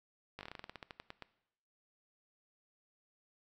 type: slowing click train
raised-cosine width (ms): 0.3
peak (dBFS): -29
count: 16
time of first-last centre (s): 0.39-1.223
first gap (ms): 19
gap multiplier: 1.14
effects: noise-tail reverb RT60 0.8 s tail -18 dB re dry